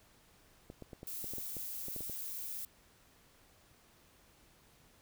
clicks, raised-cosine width 2 ms, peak -33 dBFS, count 12, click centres 0.701 / 0.823 / 0.932 / 1.031 / 1.243 / 1.336 / 1.383 / 1.568 / 1.884 / 1.963 / 2.007 / 2.097 s
violet noise, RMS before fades -42 dBFS, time 1.07-2.65 s, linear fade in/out 2 ms
effects pink hiss -65 dBFS RMS until 5.01 s

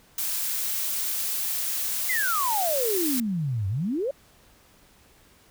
blue noise, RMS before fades -28 dBFS, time 0.18-3.2 s, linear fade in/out 2 ms
sine exponential two-way sweep, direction down then up, 2119 to 92.5 to 587 Hz, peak -24 dBFS, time 2.09-4.11 s, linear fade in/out 5 ms, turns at 3.68 s
effects pink hiss -57 dBFS RMS until 5.5 s

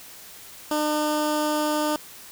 15% pulse tone with notch filter, 302.1 Hz, D4, 49 cents sharp, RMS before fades -24 dBFS, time 0.71-1.96 s, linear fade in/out 2 ms, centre 2300 Hz, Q 1.9, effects white hiss -44 dBFS RMS until 2.31 s

